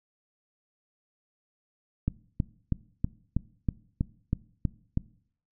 click train, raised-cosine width 5 ms, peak -13 dBFS, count 10, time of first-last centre 2.08-4.974 s, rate 3.11 Hz, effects noise-tail reverb RT60 0.6 s tail -21 dB re dry

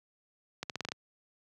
accelerating click train, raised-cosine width 0.2 ms, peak -18 dBFS, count 7, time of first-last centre 0.63-0.919 s, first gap 68 ms, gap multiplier 0.86, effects high-pass 100 Hz 12 dB/octave

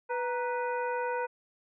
harmonic tone with a mistuned harmonic, 493.9 Hz, B4, in tune, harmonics 1 / 2 / 3 / 4 / 5, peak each -32 / -33 / -38 / -47 / -46 dBFS, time 0.09-1.27 s, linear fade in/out 20 ms, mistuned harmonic 2, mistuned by -87 cents, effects none

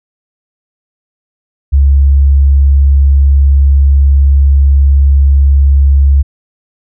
sine tone, 69.3 Hz, C#2, in tune, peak -3 dBFS, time 1.72-6.23 s, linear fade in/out 20 ms, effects none

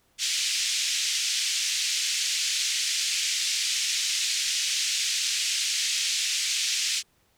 white band-pass noise, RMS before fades -27 dBFS, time 0.18-7.03 s, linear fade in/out 50 ms, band 2300 to 7000 Hz, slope 24 dB/octave, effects pink hiss -66 dBFS RMS until 7.37 s

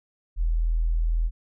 sine tone, 41.01 Hz, E1, 8 cents flat, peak -20 dBFS, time 0.36-1.31 s, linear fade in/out 50 ms, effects none

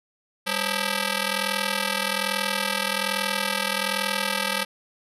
5% pulse ring-modulated tone, 357.2 Hz, F4, 39 cents sharp, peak -9 dBFS, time 0.46-4.65 s, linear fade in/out 20 ms, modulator 158 Hz, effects resampled to 32000 Hz

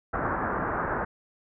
white low-pass noise, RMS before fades -29 dBFS, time 0.13-1.05 s, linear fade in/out 10 ms, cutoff 1600 Hz, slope 48 dB/octave, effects none

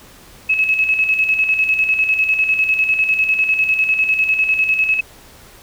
sine tone with tremolo, 2579 Hz, E7, 39 cents flat, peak -11 dBFS, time 0.49-5.01 s, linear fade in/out 10 ms, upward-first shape square, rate 10 Hz, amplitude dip 50%, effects pink hiss -43 dBFS RMS until 5.62 s

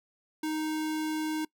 square tone, 311.1 Hz, D#4, in tune, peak -30 dBFS, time 0.43-1.45 s, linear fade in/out 5 ms, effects noise-tail reverb RT60 0.1 s tail -23 dB re dry

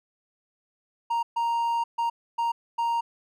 triangle tone bursts at uneven times, 932.3 Hz, A#5, in tune, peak -21 dBFS, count 5, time 1.1-1.23 / 1.36-1.84 / 1.98-2.1 / 2.38-2.52 / 2.78-3.01 s, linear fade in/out 10 ms, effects none

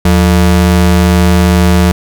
square ring-modulated tone, 130.81 Hz, C3, in tune, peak -3 dBFS, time 0.05-1.92 s, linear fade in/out 5 ms, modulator 51.2 Hz, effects none

